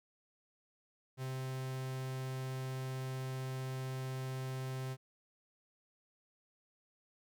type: tone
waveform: 45% pulse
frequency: 130.81 Hz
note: C3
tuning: in tune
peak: -38 dBFS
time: 1.17-4.97 s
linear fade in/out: 50 ms
effects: none